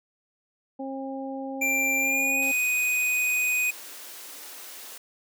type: harmonic tone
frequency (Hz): 269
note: C4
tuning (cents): +48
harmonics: 1 / 2 / 3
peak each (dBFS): -33 / -36 / -38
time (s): 0.79-2.52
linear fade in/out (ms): 10
type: tone with pitch glide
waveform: square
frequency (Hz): 2364 to 2490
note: D7 to D#7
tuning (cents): +11 to +1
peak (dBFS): -23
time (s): 1.61-3.71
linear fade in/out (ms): 10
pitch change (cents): +90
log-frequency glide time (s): 1.98-2.41
type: high-pass noise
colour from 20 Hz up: white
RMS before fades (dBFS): -42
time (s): 2.42-4.98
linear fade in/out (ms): 5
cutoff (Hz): 250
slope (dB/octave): 48
effects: none